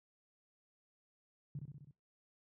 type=tone with echo; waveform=sine; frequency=143 Hz; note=D3; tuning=46 cents flat; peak=-39 dBFS; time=1.55-1.59 s; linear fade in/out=2 ms; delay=64 ms; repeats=5; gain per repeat=-3 dB; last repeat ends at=1.91 s; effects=noise-tail reverb RT60 0.2 s tail -22 dB re dry + high-pass 60 Hz 12 dB/octave